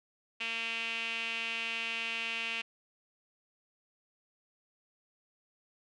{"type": "tone with band-pass filter", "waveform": "sawtooth", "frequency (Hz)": 228.2, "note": "A#3", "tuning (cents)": -37, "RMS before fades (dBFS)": -36, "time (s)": [0.4, 2.62], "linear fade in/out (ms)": 10, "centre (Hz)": 2700, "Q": 6, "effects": ["resampled to 22050 Hz"]}